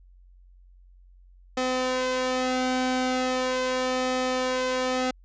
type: tone with flanger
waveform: sawtooth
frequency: 255.7 Hz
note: C4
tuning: 40 cents flat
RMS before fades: -26 dBFS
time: 1.57-5.11 s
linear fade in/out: 5 ms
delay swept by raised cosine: 1.6 to 2.6 ms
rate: 0.39 Hz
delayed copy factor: +0.7
effects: added 45 Hz sine -50 dBFS peak until 5.24 s + resampled to 16000 Hz